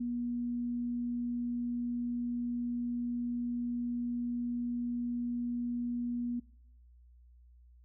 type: tone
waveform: sine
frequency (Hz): 240.8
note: B3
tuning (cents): -44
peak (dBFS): -32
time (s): 0-6.4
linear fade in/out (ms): 10
effects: noise-tail reverb RT60 0.8 s tail -24 dB re dry + added 60 Hz sine -56 dBFS peak until 7.84 s